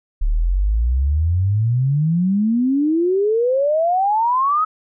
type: exponential sweep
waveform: sine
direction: up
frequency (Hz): 35.11 to 1289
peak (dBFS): -14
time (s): 0.21-4.65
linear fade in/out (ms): 10
effects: none